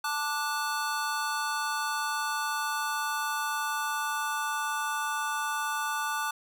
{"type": "chord", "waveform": "square", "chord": "D major", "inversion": "second", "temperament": "just", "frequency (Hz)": [881, 1174.7, 1468.3], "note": ["A5", "D6", "F#6"], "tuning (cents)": [2, 0, -14], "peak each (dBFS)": -34, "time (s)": [0.04, 6.31], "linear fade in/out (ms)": 5, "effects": []}